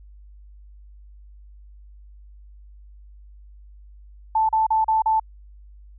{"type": "tone bursts", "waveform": "sine", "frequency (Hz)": 880, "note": "A5", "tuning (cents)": 0, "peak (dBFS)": -16, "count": 5, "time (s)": [4.35, 5.198], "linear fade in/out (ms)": 5, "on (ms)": 140, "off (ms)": 37, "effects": ["added 50 Hz sine -43 dBFS peak until 5.98 s"]}